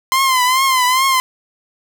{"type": "tone with vibrato", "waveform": "sawtooth", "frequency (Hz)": 1035, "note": "C6", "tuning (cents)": -19, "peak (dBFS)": -8, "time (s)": [0.12, 1.2], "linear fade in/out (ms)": 0, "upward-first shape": "triangle", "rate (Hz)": 2.4, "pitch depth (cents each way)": 87, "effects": []}